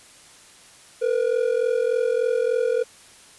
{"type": "ring-modulated tone", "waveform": "triangle", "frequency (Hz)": 480, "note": "B4", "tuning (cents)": -49, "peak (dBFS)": -14, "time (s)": [1.01, 2.84], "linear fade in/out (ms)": 20, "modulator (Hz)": 21.7, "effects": ["white hiss -49 dBFS RMS until 3.38 s", "resampled to 24000 Hz"]}